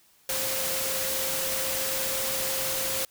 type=tone in noise; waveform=sine; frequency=530 Hz; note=C5; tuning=22 cents sharp; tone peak=-35 dBFS; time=0.29-3.05 s; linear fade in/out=2 ms; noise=white; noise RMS=-29 dBFS; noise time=0.29-3.05 s; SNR=-9 dB; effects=white hiss -61 dBFS RMS until 3.1 s